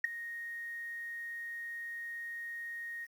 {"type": "tone with ADSR envelope", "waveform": "sine", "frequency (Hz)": 1864.7, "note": "A#6", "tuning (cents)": 0, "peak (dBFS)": -22, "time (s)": [0.04, 3.07], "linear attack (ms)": 5, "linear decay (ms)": 10, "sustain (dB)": -17, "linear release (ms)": 35, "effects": ["tanh soft clip ceiling -20 dBFS", "10-bit"]}